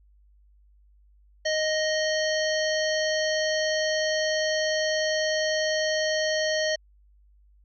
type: harmonic tone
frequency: 622.3 Hz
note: D#5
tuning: in tune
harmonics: 1 / 3 / 5 / 7 / 9 / 10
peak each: -25 / -29 / -34 / -33 / -36 / -40 dBFS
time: 1.45-6.76 s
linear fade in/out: 10 ms
effects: added 50 Hz sine -55 dBFS peak until 7.64 s